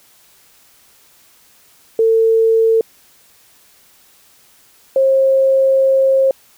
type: tone pair in turn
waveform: sine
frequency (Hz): 450 / 535.1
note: A4 / C5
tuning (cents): +39 / +39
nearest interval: minor third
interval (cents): 300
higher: second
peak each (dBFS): -9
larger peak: neither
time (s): 1.99-2.81 / 4.96-6.31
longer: second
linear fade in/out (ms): 2
effects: white hiss -50 dBFS RMS until 6.57 s